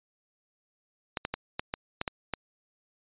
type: clicks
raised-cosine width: 0.3 ms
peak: -14 dBFS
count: 8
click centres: 1.172 / 1.251 / 1.34 / 1.595 / 1.739 / 2.014 / 2.078 / 2.337 s
effects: resampled to 8000 Hz